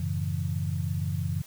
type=chord; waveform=sine; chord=F# minor seventh; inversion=none; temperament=equal; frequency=92.5 / 110 / 138.59 / 164.81 Hz; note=F#2 / A2 / C#3 / E3; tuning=0 / 0 / 0 / 0 cents; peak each=-30 / -36 / -32 / -33 dBFS; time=0-1.42 s; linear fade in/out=5 ms; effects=white hiss -51 dBFS RMS until 1.46 s